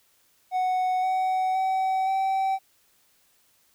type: tone with pitch steps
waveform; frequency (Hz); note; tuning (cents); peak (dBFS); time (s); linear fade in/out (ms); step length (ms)
triangle; 740 / 749.9 / 759.9 / 770.1; F#5 / F#5 / F#5 / G5; 0 / +23 / +46 / -31; -20; 0.51-2.59; 50; 520
effects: white hiss -64 dBFS RMS until 3.74 s